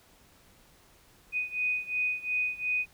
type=beating tone pair; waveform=sine; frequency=2489 / 2491.8 Hz; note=D#7 / D#7; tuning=0 / +2 cents; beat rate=2.8 Hz; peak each=-30 / -32 dBFS; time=1.32-2.86 s; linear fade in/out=50 ms; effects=pink hiss -60 dBFS RMS until 2.93 s